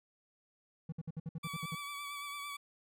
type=tone bursts; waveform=triangle; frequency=161.1 Hz; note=E3; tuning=39 cents flat; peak=-35 dBFS; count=10; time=0.89-1.751 s; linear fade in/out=5 ms; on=33 ms; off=59 ms
type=tone with vibrato; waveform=20% pulse; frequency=1149 Hz; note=D6; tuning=38 cents flat; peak=-36 dBFS; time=1.43-2.57 s; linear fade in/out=10 ms; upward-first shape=sine; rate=8.9 Hz; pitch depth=28 cents each way
effects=none